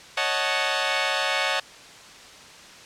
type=chord; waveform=10% pulse; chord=D# half-diminished seventh; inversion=third; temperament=equal; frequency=554.4 / 622.3 / 740 / 880 Hz; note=C#5 / D#5 / F#5 / A5; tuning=0 / 0 / 0 / 0 cents; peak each=-19 / -20 / -19 / -20 dBFS; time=0.17-1.6 s; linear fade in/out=5 ms; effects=white hiss -45 dBFS RMS until 2.85 s + low-pass 6000 Hz 12 dB/octave